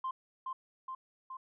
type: tone with echo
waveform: sine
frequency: 1046.5 Hz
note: C6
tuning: in tune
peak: -32 dBFS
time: 0.04-0.11 s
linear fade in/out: 5 ms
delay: 420 ms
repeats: 3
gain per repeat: -3 dB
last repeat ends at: 1.37 s
effects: tanh soft clip ceiling -30 dBFS